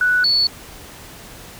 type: tone pair in turn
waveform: sine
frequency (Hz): 1480 / 4435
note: F#6 / C#8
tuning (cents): 0 / 0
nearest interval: octave + perfect fifth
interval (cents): 1900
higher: second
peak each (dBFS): -13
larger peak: neither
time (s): 0.01-0.24 / 0.24-0.47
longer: neither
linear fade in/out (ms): 2
effects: pink hiss -39 dBFS RMS until 1.59 s